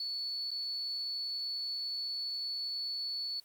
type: tone with dropouts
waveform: sine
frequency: 4435 Hz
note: C#8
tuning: in tune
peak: -34 dBFS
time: 0-3.4 s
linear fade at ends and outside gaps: 2 ms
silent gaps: 0.506-0.514 s
effects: white hiss -63 dBFS RMS until 3.44 s + Opus 24 kbps